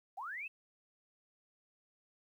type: linear sweep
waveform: sine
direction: up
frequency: 689 to 2707 Hz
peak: -40 dBFS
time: 0.17-0.48 s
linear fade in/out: 10 ms
effects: 12-bit